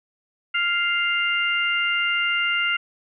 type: harmonic tone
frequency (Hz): 698.5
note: F5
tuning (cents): 0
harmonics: 2 / 3 / 4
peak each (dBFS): -24 / -24 / -24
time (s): 0.54-2.77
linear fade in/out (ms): 10
effects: none